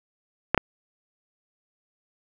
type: clicks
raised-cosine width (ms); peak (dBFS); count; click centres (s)
0.5; -3; 2; 0.546 / 0.577
effects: none